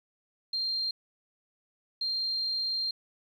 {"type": "tone bursts at uneven times", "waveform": "sine", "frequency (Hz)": 4186, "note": "C8", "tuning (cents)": 0, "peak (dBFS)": -28, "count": 2, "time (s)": [[0.53, 0.91], [2.01, 2.91]], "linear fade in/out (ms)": 5, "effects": ["10-bit"]}